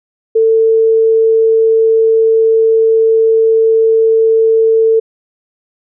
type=tone; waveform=sine; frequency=447.3 Hz; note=A4; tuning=28 cents sharp; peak=-6 dBFS; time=0.35-5 s; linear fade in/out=10 ms; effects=none